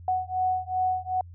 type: beating tone pair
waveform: sine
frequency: 740 / 742.6 Hz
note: F#5 / F#5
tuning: 0 / +6 cents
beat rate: 2.6 Hz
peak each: -27 dBFS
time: 0.08-1.21 s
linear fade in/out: 2 ms
effects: added 87 Hz sine -42 dBFS peak until 1.34 s